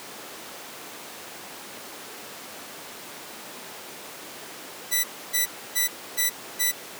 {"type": "tone bursts", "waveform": "5% pulse", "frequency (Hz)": 1975.5, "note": "B6", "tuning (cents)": 0, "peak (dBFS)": -10, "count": 5, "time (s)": [4.91, 6.72], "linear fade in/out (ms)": 20, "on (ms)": 130, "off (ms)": 290, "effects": ["pink hiss -39 dBFS RMS until 6.99 s", "high-pass 300 Hz 12 dB/octave"]}